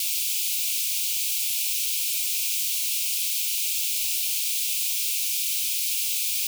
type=high-pass noise; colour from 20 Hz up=white; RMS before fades=-26 dBFS; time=0-6.47 s; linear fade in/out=2 ms; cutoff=2300 Hz; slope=96 dB/octave; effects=none